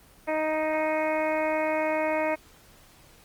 harmonic tone, 311.6 Hz, D#4, 3 cents sharp, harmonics 1 / 2 / 3 / 4 / 5 / 6 / 7 / 8, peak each -32 / -26 / -31 / -39 / -40 / -38 / -34 / -39 dBFS, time 0.27-2.36 s, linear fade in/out 20 ms, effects pink hiss -55 dBFS RMS until 3.24 s + Opus 24 kbps

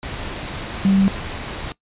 sine tone in noise, 194.6 Hz, G3, 12 cents flat, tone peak -12 dBFS, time 0.85-1.08 s, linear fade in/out 0 ms, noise pink, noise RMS -29 dBFS, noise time 0.03-1.72 s, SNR +14 dB, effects noise-tail reverb RT60 0.1 s tail -20 dB re dry + resampled to 8000 Hz

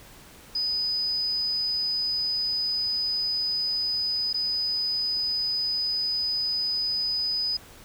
sine tone with dropouts, 4990 Hz, D#8, 4 cents sharp, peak -24 dBFS, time 0.55-7.57 s, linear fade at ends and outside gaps 5 ms, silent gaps 4.33-4.342 s, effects pink hiss -49 dBFS RMS until 7.84 s

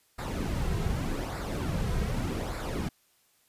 brown noise with flanger, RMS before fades -31 dBFS, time 0.18-2.89 s, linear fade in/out 10 ms, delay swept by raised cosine 0.32 to 3.52 ms, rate 0.84 Hz, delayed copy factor -0.6, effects white hiss -67 dBFS RMS until 3.48 s + resampled to 32000 Hz

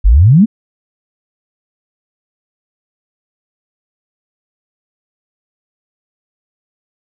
sine exponential sweep, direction up, 42.71 to 239.3 Hz, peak -3 dBFS, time 0.04-0.46 s, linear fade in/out 20 ms, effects none

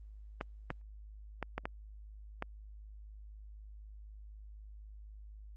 clicks, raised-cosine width 0.5 ms, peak -21 dBFS, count 6, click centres 0.411 / 0.704 / 1.427 / 1.58 / 1.655 / 2.424 s, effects added 52 Hz sine -48 dBFS peak until 5.56 s + Opus 24 kbps

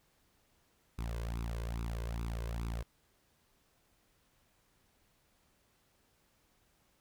sawtooth tone with flanger, 57.2 Hz, A#1, 32 cents flat, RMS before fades -38 dBFS, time 0.98-2.83 s, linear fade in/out 10 ms, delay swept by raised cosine 0.79 to 1.99 ms, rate 2.4 Hz, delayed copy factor +0.75, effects pink hiss -72 dBFS RMS until 7 s

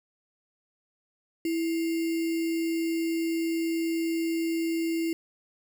sine tone with sample-and-hold, 329.6 Hz, E4, in tune, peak -25 dBFS, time 1.45-5.13 s, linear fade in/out 2 ms, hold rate 2450 Hz, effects none

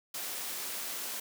white high-pass noise, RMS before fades -38 dBFS, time 0.14-1.2 s, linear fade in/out 5 ms, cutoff 220 Hz, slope 12 dB/octave, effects none

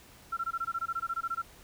sine tone bursts, 1356 Hz, E6, 49 cents sharp, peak -29 dBFS, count 16, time 0.32-1.42 s, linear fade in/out 10 ms, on 50 ms, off 20 ms, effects pink hiss -55 dBFS RMS until 1.63 s

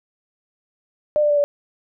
sine tone with pitch steps, 600 / 592.1 / 584.3 / 576.6 Hz, D5 / D5 / D5 / D5, +37 / +14 / -9 / -32 cents, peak -14 dBFS, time 1.16-1.44 s, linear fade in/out 0 ms, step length 70 ms, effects none

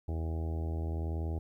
harmonic tone, 80.9 Hz, E2, 32 cents flat, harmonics 1 / 2 / 3 / 4 / 5 / 6 / 7 / 8 / 9 / 10, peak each -32 / -44 / -48 / -44 / -47 / -52 / -54 / -52 / -55 / -53 dBFS, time 0.08-1.39 s, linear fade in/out 5 ms, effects 12-bit

